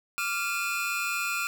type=tone cluster; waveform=45% pulse; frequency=1171 / 1390 / 2443 / 2626 Hz; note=D6 / F6 / D#7 / E7; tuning=-5 / -9 / -32 / -7 cents; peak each=-38 / -31 / -32 / -36 dBFS; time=0.18-1.47 s; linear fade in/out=0 ms; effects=none